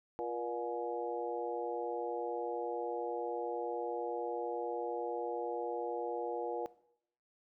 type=harmonic tone with a mistuned harmonic; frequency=120 Hz; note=B2; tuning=49 cents flat; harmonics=3 / 4 / 5 / 6 / 7; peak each=-41 / -39 / -46 / -43 / -42 dBFS; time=0.19-6.66 s; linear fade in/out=0 ms; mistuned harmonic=3; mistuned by=-54 cents; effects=noise-tail reverb RT60 0.7 s tail -18 dB re dry